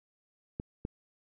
clicks, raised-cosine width 3 ms, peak -22 dBFS, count 2, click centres 0.599 / 0.851 s, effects none

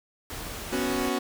pink noise, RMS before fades -37 dBFS, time 0.3-1.09 s, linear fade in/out 0 ms
sawtooth chord, B suspended second, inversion none, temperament equal, 246.9 / 277.2 / 370 Hz, B3 / C#4 / F#4, 0 / 0 / 0 cents, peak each -26 dBFS, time 0.72-1.19 s, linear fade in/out 10 ms
effects none

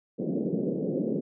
pink band-pass noise, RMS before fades -29 dBFS, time 0.18-1.21 s, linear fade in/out 20 ms, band 160 to 520 Hz, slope 48 dB/octave, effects none

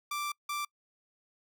sawtooth tone bursts at uneven times, 1174.7 Hz, D6, in tune, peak -29 dBFS, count 2, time 0.11-0.32 / 0.49-0.65 s, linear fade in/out 5 ms, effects noise-tail reverb RT60 0.1 s tail -26 dB re dry

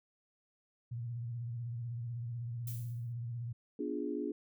sine tone with vibrato, 118.4 Hz, A#2, 27 cents sharp, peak -37 dBFS, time 0.91-3.53 s, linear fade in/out 10 ms, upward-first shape sine, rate 16 Hz, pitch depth 64 cents each way
violet noise with exponential decay, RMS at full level -43 dBFS, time 2.67-3.13 s, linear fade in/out 5 ms, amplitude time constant 100 ms
sine chord, B diminished seventh, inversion none, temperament equal, 246.9 / 293.7 / 349.2 / 415.3 Hz, B3 / D4 / F4 / Ab4, 0 / 0 / 0 / 0 cents, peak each -41 / -38 / -41 / -40 dBFS, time 3.79-4.32 s, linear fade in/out 5 ms
effects none

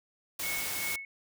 white noise, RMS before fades -35 dBFS, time 0.39-0.96 s, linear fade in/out 5 ms
sine tone with tremolo, 2200 Hz, C#7, 14 cents flat, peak -33 dBFS, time 0.43-1.05 s, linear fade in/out 2 ms, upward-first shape sine, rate 2.7 Hz, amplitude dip 70%
effects none

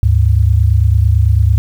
sine tone pair together, 74 / 103 Hz, D2 / G#2, +14 / -14 cents, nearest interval tritone, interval 572 cents, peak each -10 dBFS, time 0.03-1.58 s, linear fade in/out 0 ms, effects 7-bit

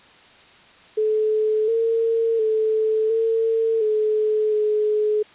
sine tone with pitch steps, 431.7 / 455.3 / 436.7 / 450.8 / 429.2 / 424.7 Hz, A4 / A#4 / A4 / A4 / A4 / G#4, -33 / -41 / -13 / +42 / -43 / +39 cents, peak -17 dBFS, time 0.97-5.23 s, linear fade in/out 10 ms, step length 710 ms, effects white hiss -49 dBFS RMS until 5.34 s + resampled to 8000 Hz

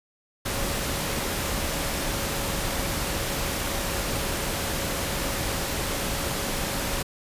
sine tone in noise, 554.4 Hz, C#5, in tune, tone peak -38 dBFS, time 0.45-7.03 s, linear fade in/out 10 ms, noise pink, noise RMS -28 dBFS, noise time 0.45-7.03 s, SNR -13 dB, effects resampled to 32000 Hz

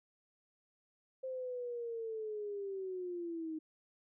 sine linear sweep, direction down, 525 to 311.1 Hz, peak -38 dBFS, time 1.23-3.59 s, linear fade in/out 10 ms, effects none

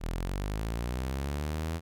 sawtooth linear sweep, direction up, 38.89 to 83.6 Hz, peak -27 dBFS, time 0-1.81 s, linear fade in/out 50 ms, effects none

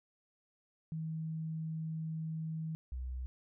sine tone pair in turn, 159.7 / 63.38 Hz, D#3 / B1, +45 / +46 cents, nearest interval octave + major third, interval 1599 cents, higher first, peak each -36 / -37 dBFS, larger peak first, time 0.92-2.75 / 2.92-3.26 s, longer first, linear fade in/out 0 ms, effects none

